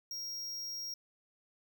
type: tone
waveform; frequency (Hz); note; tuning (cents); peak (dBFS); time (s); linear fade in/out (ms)
square; 5600; F8; +4; -39; 0.11-0.94; 2
effects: none